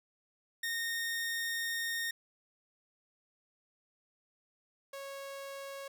sawtooth tone pair in turn, 1844 / 551.1 Hz, A#6 / C#5, -19 / -10 cents, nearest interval octave + major sixth, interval 2091 cents, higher first, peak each -30 / -38 dBFS, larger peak first, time 0.63-2.11 / 4.93-5.88 s, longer first, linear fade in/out 5 ms, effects none

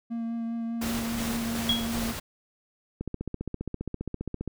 triangle tone with vibrato, 230.6 Hz, A#3, 19 cents flat, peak -27 dBFS, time 0.1-2.13 s, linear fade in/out 20 ms, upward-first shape triangle, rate 5 Hz, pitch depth 16 cents each way
pink noise with tremolo, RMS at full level -33 dBFS, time 0.81-2.2 s, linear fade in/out 10 ms, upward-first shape square, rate 2.7 Hz, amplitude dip 25%
sine tone with exponential decay, 3322 Hz, G#7, in tune, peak -19 dBFS, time 1.69-1.95 s, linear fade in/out 5 ms, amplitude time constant 55 ms
click train, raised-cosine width 3 ms, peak -19 dBFS, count 23, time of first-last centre 3.01-4.477 s, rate 15 Hz
effects none

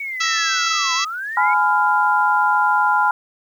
sine linear two-way sweep, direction down then up, 2254 to 990 to 2254 Hz, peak -24 dBFS, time 0-1.54 s, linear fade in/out 5 ms, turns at 0.94 s
harmonic tone, 660 Hz, E5, 2 cents sharp, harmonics 2 / 3 / 4 / 5 / 6 / 7 / 8 / 9 / 10, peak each -23 / -25 / -26 / -27 / -28 / -28 / -29 / -30 / -30 dBFS, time 0.2-1.05 s, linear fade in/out 10 ms
sine chord, F diminished, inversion first, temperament just, 838.1 / 1005.8 / 1396.9 Hz, Ab5 / Cb6 / F6, +16 / +31 / 0 cents, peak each -18 dBFS, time 1.37-3.11 s, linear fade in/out 2 ms
effects 8-bit

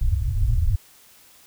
pink low-pass noise, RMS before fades -20 dBFS, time 0.01-0.76 s, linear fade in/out 10 ms, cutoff 120 Hz, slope 96 dB/octave, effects white hiss -52 dBFS RMS until 1.46 s

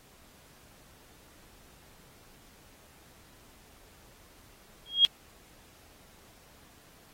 sine tone with exponential growth, 3268 Hz, G#7, 29 cents flat, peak -13 dBFS, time 4.86-5.05 s, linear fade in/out 0 ms, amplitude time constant 41 ms, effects pink hiss -58 dBFS RMS until 7.13 s + AAC 48 kbps

